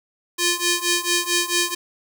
5% pulse ring-modulated tone, 698.5 Hz, F5, in tune, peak -5 dBFS, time 0.38-1.75 s, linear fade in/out 10 ms, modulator 1050 Hz, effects none

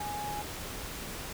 sine tone in noise, 830.6 Hz, G#5, in tune, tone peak -35 dBFS, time 0-0.42 s, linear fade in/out 5 ms, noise pink, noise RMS -40 dBFS, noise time 0-1.33 s, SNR +2 dB, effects none

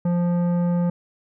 sine tone with tanh clipping, 174.61 Hz, F3, in tune, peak -20 dBFS, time 0.05-0.9 s, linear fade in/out 5 ms, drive 12 dB, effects none

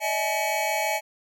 square tone cluster, 598 / 644 / 852 / 2260 Hz, D5 / E5 / G#5 / C#7, +31 / -41 / +44 / +33 cents, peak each -34 / -30 / -28 / -30 dBFS, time 0-1.01 s, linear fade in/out 50 ms, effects none

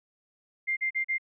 sine tone bursts, 2100 Hz, C7, 6 cents sharp, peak -25 dBFS, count 4, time 0.67-1.183 s, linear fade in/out 20 ms, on 99 ms, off 39 ms, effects none

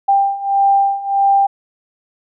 sine beating tone pair, 791 / 792.6 Hz, G5 / G5, +15 / +19 cents, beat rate 1.6 Hz, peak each -16 / -13 dBFS, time 0.08-1.47 s, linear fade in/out 10 ms, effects none

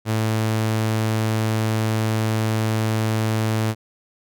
sawtooth tone, 110 Hz, A2, in tune, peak -15 dBFS, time 0.05-3.75 s, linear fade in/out 50 ms, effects none

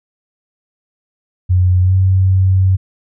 sine tone with pitch glide, 91 to 94.37 Hz, F#2 to F#2, -28 to +35 cents, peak -8 dBFS, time 1.49-2.77 s, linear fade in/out 20 ms, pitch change +63 cents, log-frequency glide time 1.82-1.94 s, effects none

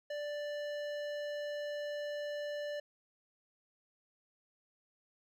triangle tone with hard clipping, 587.3 Hz, D5, in tune, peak -39 dBFS, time 0.1-2.8 s, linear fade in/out 5 ms, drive 18 dB, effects none

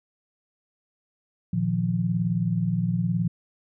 sine chord, Bb suspended fourth, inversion none, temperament equal, 116.54 / 155.56 / 174.61 Hz, Bb2 / Eb3 / F3, 0 / 0 / 0 cents, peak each -27 / -29 / -24 dBFS, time 1.53-3.28 s, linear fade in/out 5 ms, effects none

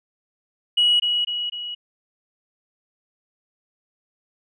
sine tone with echo, 2915 Hz, F#7, 26 cents flat, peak -13 dBFS, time 0.77-1 s, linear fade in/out 10 ms, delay 250 ms, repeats 3, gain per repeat -5 dB, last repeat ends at 1.75 s, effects tanh soft clip ceiling -10 dBFS

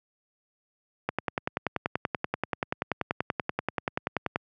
click train, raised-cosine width 0.5 ms, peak -11 dBFS, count 35, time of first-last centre 1.09-4.359 s, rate 10.4 Hz, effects high-pass 100 Hz 12 dB/octave

